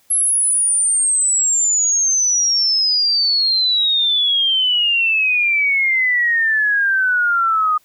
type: exponential sweep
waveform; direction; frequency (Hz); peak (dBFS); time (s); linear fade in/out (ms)
sine; down; 11175 to 1229; -13; 0.1-7.78; 10
effects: white hiss -57 dBFS RMS until 7.84 s